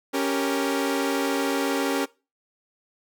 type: chord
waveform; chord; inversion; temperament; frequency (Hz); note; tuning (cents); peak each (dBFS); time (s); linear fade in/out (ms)
sawtooth; G diminished; second; equal; 277.2 / 392 / 466.2; Db4 / G4 / Bb4; 0 / 0 / 0; -21 / -25 / -25; 0.13-2.06; 20
effects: noise-tail reverb RT60 0.3 s tail -22 dB re dry

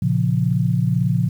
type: chord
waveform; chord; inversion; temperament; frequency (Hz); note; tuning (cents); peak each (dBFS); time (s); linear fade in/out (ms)
sine; Bb minor; none; equal; 116.54 / 138.59 / 174.61; Bb2 / Db3 / F3; 0 / 0 / 0; -20; 0.02-1.29; 5
effects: 8-bit

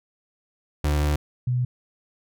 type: tone pair in turn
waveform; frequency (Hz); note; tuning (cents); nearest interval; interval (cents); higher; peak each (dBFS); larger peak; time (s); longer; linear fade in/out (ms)
35% pulse / sine; 74 / 124.45; D2 / B2; +14 / +14; major sixth; 900; second; -18 / -20; first; 0.84-1.16 / 1.47-1.65; first; 5
effects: none

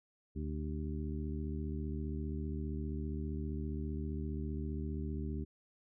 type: harmonic tone with a mistuned harmonic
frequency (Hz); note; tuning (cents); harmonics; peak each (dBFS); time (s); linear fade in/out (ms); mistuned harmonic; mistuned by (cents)
75.1; D2; +39; 1 / 2 / 3 / 4 / 5; -38 / -43 / -43 / -46 / -48; 0.35-5.45; 20; 5; +60
effects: none

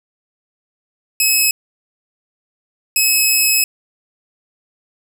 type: tone bursts at uneven times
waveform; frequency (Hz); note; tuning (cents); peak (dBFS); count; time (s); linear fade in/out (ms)
10% pulse; 2572; E7; -43; -3; 2; 1.2-1.51 / 2.96-3.64; 2
effects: none

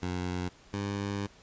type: tone pair in turn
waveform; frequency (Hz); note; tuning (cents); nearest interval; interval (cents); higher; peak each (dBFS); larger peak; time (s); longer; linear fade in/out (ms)
15% pulse; 90 / 100.58; F#2 / G2; -47 / +45; major second; 192; second; -25; neither; 0.02-0.49 / 0.73-1.27; second; 10
effects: pink hiss -57 dBFS RMS until 1.42 s + resampled to 16000 Hz

